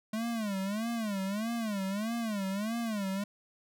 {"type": "tone with vibrato", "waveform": "square", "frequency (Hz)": 211.8, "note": "G#3", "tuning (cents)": 34, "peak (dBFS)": -32, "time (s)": [0.13, 3.24], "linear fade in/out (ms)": 5, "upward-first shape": "sine", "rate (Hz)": 1.6, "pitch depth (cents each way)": 180, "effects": []}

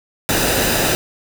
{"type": "noise with comb filter", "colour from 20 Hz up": "pink", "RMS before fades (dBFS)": -17, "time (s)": [0.29, 0.95], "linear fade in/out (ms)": 0, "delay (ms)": 0.91, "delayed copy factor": -0.5, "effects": []}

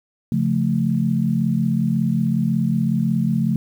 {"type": "chord", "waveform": "sine", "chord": "Db augmented", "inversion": "none", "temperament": "equal with one note detuned", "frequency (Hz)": [138.11, 174.61, 220], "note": ["Db3", "F3", "A3"], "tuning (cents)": [-6, 0, 0], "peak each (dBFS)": [-22, -21, -20], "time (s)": [0.32, 3.56], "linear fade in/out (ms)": 2, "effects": ["8-bit"]}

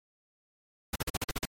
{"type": "noise bursts", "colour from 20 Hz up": "pink", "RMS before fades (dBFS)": -31, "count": 8, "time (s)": [0.93, 1.454], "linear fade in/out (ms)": 5, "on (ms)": 27, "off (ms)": 44, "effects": ["MP3 64 kbps"]}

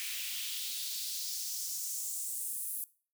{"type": "noise with high-pass filter sweep", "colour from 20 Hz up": "white", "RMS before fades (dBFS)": -38, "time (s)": [0, 2.84], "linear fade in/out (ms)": 0, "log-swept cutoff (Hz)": [2400, 11000], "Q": 2.2, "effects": ["noise-tail reverb RT60 0.4 s tail -20 dB re dry"]}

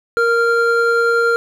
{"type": "tone pair together", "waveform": "triangle", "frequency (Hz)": [466.8, 1390], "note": ["A#4", "F6"], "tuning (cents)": [2, -9], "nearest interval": "octave + perfect fifth", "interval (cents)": 1889, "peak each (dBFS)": -13, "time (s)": [0.17, 1.36], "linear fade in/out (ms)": 0, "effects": []}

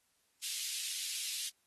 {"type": "high-pass noise", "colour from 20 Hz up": "pink", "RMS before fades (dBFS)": -39, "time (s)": [0.42, 1.5], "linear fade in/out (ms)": 20, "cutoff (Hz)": 2900, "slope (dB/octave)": 24, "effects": ["white hiss -75 dBFS RMS until 1.66 s", "AAC 32 kbps"]}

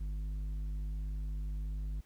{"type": "tone with tanh clipping", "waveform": "sine", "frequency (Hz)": 50.7, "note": "G#1", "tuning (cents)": -41, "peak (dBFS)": -36, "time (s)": [0, 2.01], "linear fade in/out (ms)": 10, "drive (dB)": 8, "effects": ["pink hiss -68 dBFS RMS until 2.05 s"]}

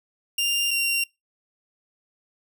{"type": "tone pair in turn", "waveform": "sawtooth", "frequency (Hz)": [2794, 2762], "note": ["F7", "F7"], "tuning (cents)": [0, -20], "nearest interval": "unison", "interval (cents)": 20, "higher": "first", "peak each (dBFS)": -18, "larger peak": "neither", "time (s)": [[0.38, 0.71], [0.71, 1.04]], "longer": "neither", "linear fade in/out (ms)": 5, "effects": ["noise-tail reverb RT60 0.2 s tail -23 dB re dry"]}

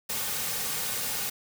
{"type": "noise with comb filter", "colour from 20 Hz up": "white", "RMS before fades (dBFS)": -31, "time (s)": [0.09, 1.3], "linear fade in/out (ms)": 10, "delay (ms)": 3, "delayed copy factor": -0.55, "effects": []}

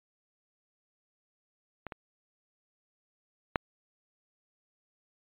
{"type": "clicks", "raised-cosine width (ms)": 0.5, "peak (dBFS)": [-23, -24, -9], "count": 3, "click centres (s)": [1.867, 1.922, 3.558], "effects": ["resampled to 8000 Hz"]}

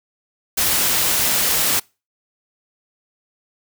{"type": "noise", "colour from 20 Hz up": "white", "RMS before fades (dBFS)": -18, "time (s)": [0.57, 1.8], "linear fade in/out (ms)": 10, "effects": ["noise-tail reverb RT60 0.3 s tail -26 dB re dry"]}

